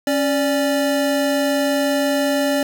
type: tone pair together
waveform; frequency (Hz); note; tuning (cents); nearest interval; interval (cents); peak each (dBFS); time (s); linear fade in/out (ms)
square; 275.7 / 584.2; C#4 / D5; -9 / -9; octave + minor second; 1300; -20; 0.07-2.63; 2
effects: none